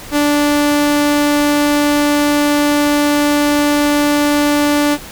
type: tone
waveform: sawtooth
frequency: 292.4 Hz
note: D4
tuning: 7 cents flat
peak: -7 dBFS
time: 0.11-4.98 s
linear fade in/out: 50 ms
effects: pink hiss -32 dBFS RMS until 5.11 s